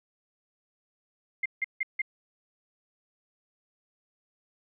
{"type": "tone bursts", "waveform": "sine", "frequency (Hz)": 2106, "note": "C7", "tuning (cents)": 11, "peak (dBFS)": -25, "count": 4, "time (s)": [1.43, 2.018], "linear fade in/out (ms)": 5, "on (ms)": 27, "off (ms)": 160, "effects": []}